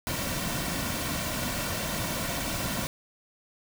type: noise with comb filter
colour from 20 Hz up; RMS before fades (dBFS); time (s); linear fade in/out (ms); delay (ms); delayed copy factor
pink; -31; 0.07-2.87; 0; 2.4; -0.55
effects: none